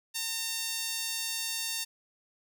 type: tone with high-pass filter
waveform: sawtooth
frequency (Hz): 910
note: A#5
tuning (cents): -42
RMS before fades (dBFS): -34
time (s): 0.14-1.85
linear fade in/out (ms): 20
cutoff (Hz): 4100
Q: 0.86
effects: none